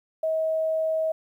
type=tone; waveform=sine; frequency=638 Hz; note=D#5; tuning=43 cents sharp; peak=-22 dBFS; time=0.23-1.12 s; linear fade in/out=5 ms; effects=10-bit